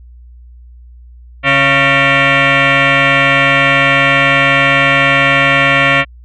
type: tone with frequency modulation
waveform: sine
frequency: 274.1 Hz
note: C#4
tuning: 19 cents flat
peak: -6 dBFS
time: 1.43-6.05 s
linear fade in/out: 50 ms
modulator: 414 Hz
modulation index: 6.2
effects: tanh soft clip ceiling -2 dBFS + added 60 Hz sine -34 dBFS peak until 6.24 s